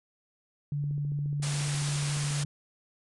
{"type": "tone", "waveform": "sine", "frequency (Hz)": 144.7, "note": "D3", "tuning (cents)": -25, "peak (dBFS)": -28, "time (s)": [0.72, 2.45], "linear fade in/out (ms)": 2}
{"type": "click train", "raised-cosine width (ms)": 3, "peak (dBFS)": -34, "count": 22, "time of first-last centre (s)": [0.84, 2.309], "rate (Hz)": 14.3}
{"type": "low-pass noise", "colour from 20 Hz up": "white", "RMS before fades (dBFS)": -37, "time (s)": [1.42, 2.44], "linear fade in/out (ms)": 10, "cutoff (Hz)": 10000, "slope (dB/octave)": 96}
{"effects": []}